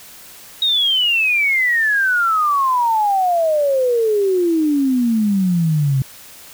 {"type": "exponential sweep", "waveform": "sine", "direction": "down", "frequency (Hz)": [3795, 130], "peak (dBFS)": -13, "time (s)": [0.62, 6.02], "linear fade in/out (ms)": 2, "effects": ["white hiss -40 dBFS RMS until 6.53 s"]}